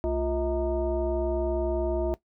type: tone with frequency modulation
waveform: sine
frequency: 350.7 Hz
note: F4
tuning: 7 cents sharp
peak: -24 dBFS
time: 0.04-2.14 s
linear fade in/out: 0 ms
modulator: 287 Hz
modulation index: 1.2
effects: noise-tail reverb RT60 0.1 s tail -17 dB re dry